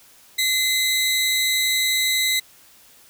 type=tone pair together; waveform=sawtooth; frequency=2053 / 3876 Hz; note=C7 / B7; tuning=-33 / -33 cents; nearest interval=major seventh; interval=1100 cents; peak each=-18 dBFS; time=0.38-2.4 s; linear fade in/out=10 ms; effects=white hiss -51 dBFS RMS until 3.09 s